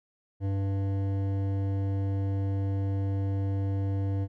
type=tone with hard clipping; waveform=triangle; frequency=98 Hz; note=G2; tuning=in tune; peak=-28 dBFS; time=0.4-4.28 s; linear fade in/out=50 ms; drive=16 dB; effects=none